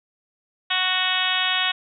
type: harmonic tone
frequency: 370 Hz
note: F#4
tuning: in tune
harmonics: 2 / 3 / 4 / 5 / 6 / 7 / 8 / 9 / 10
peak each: -31 / -30 / -29 / -28 / -31 / -28 / -27 / -26 / -28 dBFS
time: 0.7-1.72 s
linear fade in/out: 10 ms
effects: none